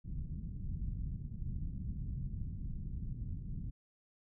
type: low-pass noise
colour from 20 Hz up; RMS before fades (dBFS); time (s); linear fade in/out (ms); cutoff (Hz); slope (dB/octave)
pink; -40; 0.04-3.71; 20; 180; 24
effects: none